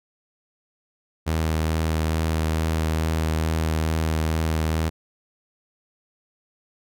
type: tone with vibrato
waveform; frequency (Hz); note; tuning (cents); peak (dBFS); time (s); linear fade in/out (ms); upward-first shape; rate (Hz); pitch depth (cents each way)
sawtooth; 79.7; D#2; +42; -17; 1.26-4.9; 20; triangle; 2.3; 16
effects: none